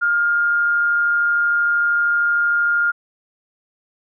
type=tone with amplitude modulation; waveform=sine; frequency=1410 Hz; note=F6; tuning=16 cents sharp; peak=-13 dBFS; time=0.01-2.92 s; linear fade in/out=20 ms; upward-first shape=sine; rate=153 Hz; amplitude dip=30%; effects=none